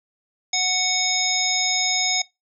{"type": "harmonic tone", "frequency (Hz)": 740, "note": "F#5", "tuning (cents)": 0, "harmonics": [1, 3, 5, 7, 9], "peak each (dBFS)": [-29, -26, -26, -24, -24], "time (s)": [0.53, 2.22], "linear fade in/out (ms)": 5, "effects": ["noise-tail reverb RT60 0.2 s tail -21 dB re dry"]}